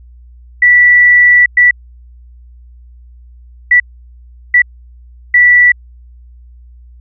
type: tone bursts at uneven times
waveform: sine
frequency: 1959 Hz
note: B6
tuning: 15 cents flat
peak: -3 dBFS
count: 5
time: 0.62-1.46 / 1.57-1.71 / 3.71-3.8 / 4.54-4.62 / 5.34-5.72 s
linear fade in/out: 5 ms
effects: added 60 Hz sine -35 dBFS peak until 7 s